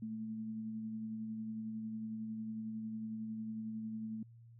sine tone with tremolo, 220 Hz, A3, in tune, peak -38 dBFS, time 0.02-4.23 s, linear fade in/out 5 ms, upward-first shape sine, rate 11 Hz, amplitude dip 25%, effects added 116 Hz sine -55 dBFS peak until 4.59 s

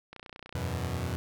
click train, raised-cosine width 0.3 ms, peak -28 dBFS, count 13, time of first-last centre 0.13-0.526 s, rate 30.3 Hz
sawtooth chord, E suspended second, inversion none, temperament equal, 82.41 / 92.5 / 123.47 Hz, E2 / F#2 / B2, 0 / 0 / 0 cents, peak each -31 dBFS, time 0.55-1.16 s, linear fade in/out 0 ms
effects none

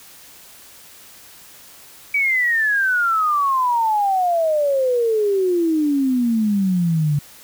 sine exponential sweep, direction down, 2300 to 142.2 Hz, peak -15 dBFS, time 2.14-7.19 s, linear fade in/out 5 ms, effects white hiss -44 dBFS RMS until 7.43 s

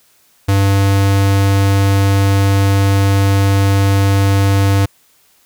square tone, 98.5 Hz, G2, 9 cents sharp, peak -10 dBFS, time 0.48-4.86 s, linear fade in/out 10 ms, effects white hiss -53 dBFS RMS until 5.45 s

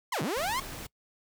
sawtooth linear two-way sweep, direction down then up, 1108 to 123.47 to 1108 Hz, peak -25 dBFS, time 0.12-0.6 s, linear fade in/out 5 ms, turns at 0.22 s
pink noise, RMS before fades -41 dBFS, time 0.36-0.87 s, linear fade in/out 10 ms
effects noise-tail reverb RT60 0.1 s tail -23 dB re dry

